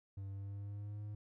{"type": "tone with pitch glide", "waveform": "triangle", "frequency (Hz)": [98, 104.43], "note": ["G2", "G#2"], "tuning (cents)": [0, 10], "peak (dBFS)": -40, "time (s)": [0.17, 1.15], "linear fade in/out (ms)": 5, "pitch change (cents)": 110, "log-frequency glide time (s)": [0.3, 1.02], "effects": []}